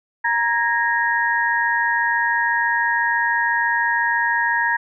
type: tone cluster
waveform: sine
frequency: 938 / 1650 / 1864 Hz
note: A#5 / G#6 / A#6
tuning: +11 / -12 / -1 cents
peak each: -21 dBFS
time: 0.24-4.77 s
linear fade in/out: 10 ms
effects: none